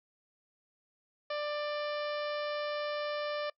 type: harmonic tone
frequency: 592 Hz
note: D5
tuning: 14 cents sharp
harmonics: 1 / 2 / 3 / 4 / 5 / 6 / 7 / 8 / 9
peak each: -34 / -40 / -44 / -46 / -48 / -50 / -51 / -52 / -53 dBFS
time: 1.3-3.5 s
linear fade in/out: 5 ms
effects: noise-tail reverb RT60 0.1 s tail -24 dB re dry